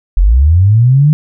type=linear sweep; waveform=sine; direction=up; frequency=39.77 to 155.56 Hz; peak=-4 dBFS; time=0.17-1.13 s; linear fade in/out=0 ms; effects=none